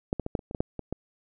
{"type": "clicks", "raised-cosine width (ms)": 2, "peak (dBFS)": [-12, -16, -18, -11, -28, -24, -18, -11, -20, -17], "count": 10, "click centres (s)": [0.129, 0.197, 0.264, 0.352, 0.392, 0.511, 0.548, 0.605, 0.793, 0.926], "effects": []}